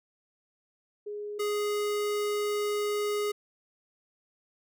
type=tone pair in turn; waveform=sine / square; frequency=415.3 / 415.3 Hz; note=G#4 / G#4; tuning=0 / 0 cents; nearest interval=unison; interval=0 cents; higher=neither; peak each=-34 / -28 dBFS; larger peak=second; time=1.06-1.39 / 1.39-3.32 s; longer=second; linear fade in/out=10 ms; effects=none